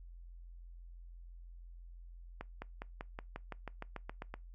accelerating click train, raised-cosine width 0.5 ms, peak -27 dBFS, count 13, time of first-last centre 2.41-4.34 s, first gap 210 ms, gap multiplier 0.95, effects noise-tail reverb RT60 0.2 s tail -23 dB re dry + added 43 Hz sine -49 dBFS peak until 4.54 s

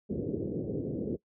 white low-pass noise, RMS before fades -33 dBFS, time 0.09-1.17 s, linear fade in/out 20 ms, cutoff 470 Hz, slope 48 dB/octave, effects noise-tail reverb RT60 0.1 s tail -21 dB re dry + high-pass 100 Hz 12 dB/octave

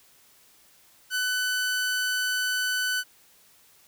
sawtooth tone, 1500 Hz, F#6, 23 cents sharp, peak -21 dBFS, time 1.1-3.04 s, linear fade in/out 50 ms, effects white hiss -58 dBFS RMS until 3.87 s

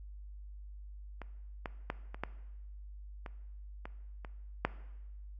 clicks, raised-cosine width 0.5 ms, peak -28 / -22 / -19 / -29 / -19 / -28 / -27 / -30 / -13 dBFS, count 9, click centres 1.217 / 1.658 / 1.901 / 2.145 / 2.236 / 3.262 / 3.855 / 4.248 / 4.65 s, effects noise-tail reverb RT60 1.0 s tail -17 dB re dry + added 50 Hz sine -45 dBFS peak until 5.39 s

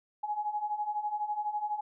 sine beating tone pair, 830.6 / 842.6 Hz, G#5 / G#5, 0 / +25 cents, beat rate 12 Hz, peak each -36 / -32 dBFS, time 0.23-1.81 s, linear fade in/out 10 ms, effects none

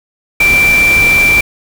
sine tone in noise, 2349 Hz, D7, in tune, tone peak -6 dBFS, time 0.4-1.41 s, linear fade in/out 5 ms, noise pink, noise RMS -18 dBFS, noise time 0.4-1.41 s, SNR +9 dB, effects none

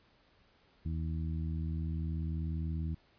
harmonic tone, 80.3 Hz, E2, 45 cents flat, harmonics 1 / 2 / 3 / 4, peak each -34 / -38 / -46 / -49 dBFS, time 0.85-2.95 s, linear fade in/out 10 ms, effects pink hiss -67 dBFS RMS until 3.18 s + resampled to 11025 Hz

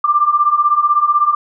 sine beating tone pair, 1174.7 / 1190.7 Hz, D6 / D6, 0 / +23 cents, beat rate 16 Hz, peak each -15 / -12 dBFS, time 0.04-1.35 s, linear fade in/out 5 ms, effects none

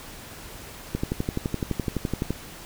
click train, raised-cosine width 3 ms, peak -12 dBFS, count 17, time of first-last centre 0.95-2.306 s, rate 11.8 Hz, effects pink hiss -42 dBFS RMS until 2.65 s

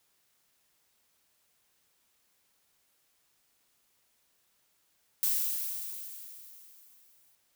violet noise with exponential decay, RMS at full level -27 dBFS, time 5.23-7.35 s, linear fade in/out 0 ms, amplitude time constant 460 ms, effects white hiss -72 dBFS RMS until 7.55 s

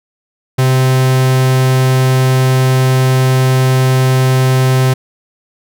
45% pulse tone, 130 Hz, C3, 11 cents flat, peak -8 dBFS, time 0.58-4.94 s, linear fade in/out 10 ms, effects none

